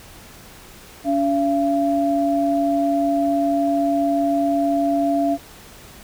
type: tone pair together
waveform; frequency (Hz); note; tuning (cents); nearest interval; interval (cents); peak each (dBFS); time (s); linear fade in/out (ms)
sine; 284.4 / 680; C#4 / F5; +45 / -46; octave + minor third; 1509; -19; 1.04-5.38; 50
effects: pink hiss -43 dBFS RMS until 6.03 s